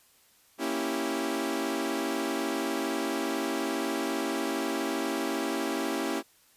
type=chord; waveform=sawtooth; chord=A# diminished seventh; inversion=none; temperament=equal; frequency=233.1 / 277.2 / 329.6 / 392 Hz; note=A#3 / C#4 / E4 / G4; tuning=0 / 0 / 0 / 0 cents; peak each=-33 / -29 / -29 / -31 dBFS; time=0.58-6.23 s; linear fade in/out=50 ms; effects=white hiss -62 dBFS RMS until 6.56 s + resampled to 32000 Hz